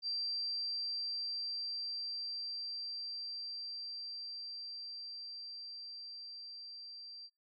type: tone with level ramp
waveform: sine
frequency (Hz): 4707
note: D8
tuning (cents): +3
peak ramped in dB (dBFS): -34 to -47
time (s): 0.02-7.3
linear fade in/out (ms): 50
effects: noise-tail reverb RT60 0.2 s tail -26 dB re dry